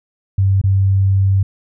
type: tone with dropouts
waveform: sine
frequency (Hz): 97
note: G2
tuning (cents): -18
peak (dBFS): -10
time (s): 0.38-1.43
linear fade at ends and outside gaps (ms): 5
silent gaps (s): 0.615-0.638
effects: none